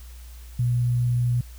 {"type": "tone with sample-and-hold", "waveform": "sine", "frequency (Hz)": 121.7, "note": "B2", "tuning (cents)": -25, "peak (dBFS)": -19, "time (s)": [0.59, 1.41], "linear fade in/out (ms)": 5, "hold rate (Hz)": 11025, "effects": ["added 60 Hz sine -39 dBFS peak until 1.58 s", "white hiss -52 dBFS RMS until 1.58 s"]}